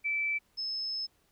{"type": "tone pair in turn", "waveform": "sine", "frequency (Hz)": [2320, 5208], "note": ["D7", "E8"], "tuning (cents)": [-22, -22], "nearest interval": "octave + major second", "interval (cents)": 1400, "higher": "second", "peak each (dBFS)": [-28, -32], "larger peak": "first", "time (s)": [[0.04, 0.39], [0.57, 1.07]], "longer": "second", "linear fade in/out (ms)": 20, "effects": ["pink hiss -70 dBFS RMS until 1.31 s"]}